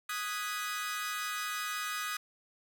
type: chord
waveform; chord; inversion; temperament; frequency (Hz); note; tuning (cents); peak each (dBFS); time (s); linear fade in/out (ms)
sawtooth; G# minor seventh; second; equal; 1244.5 / 1480 / 1661.2 / 1975.5; D#6 / F#6 / G#6 / B6; 0 / 0 / 0 / 0; -33 / -39 / -38 / -39; 0.09-2.17; 5
effects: none